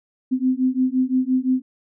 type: beating tone pair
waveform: sine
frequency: 254.6 / 260.4 Hz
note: C4 / C4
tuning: -47 / -8 cents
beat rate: 5.8 Hz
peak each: -20 dBFS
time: 0.31-1.62 s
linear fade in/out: 20 ms
effects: none